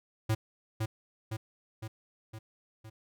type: tone with echo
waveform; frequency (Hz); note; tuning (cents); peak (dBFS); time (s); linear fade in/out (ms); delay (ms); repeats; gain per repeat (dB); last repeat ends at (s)
square; 110; A2; 0; -26; 0.29-0.35; 10; 510; 5; -4; 2.9
effects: none